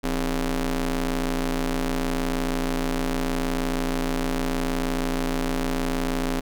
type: ring-modulated tone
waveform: sawtooth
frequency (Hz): 145.6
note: D3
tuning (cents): -15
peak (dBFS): -16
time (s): 0.03-6.41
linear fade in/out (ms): 20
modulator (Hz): 116
effects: none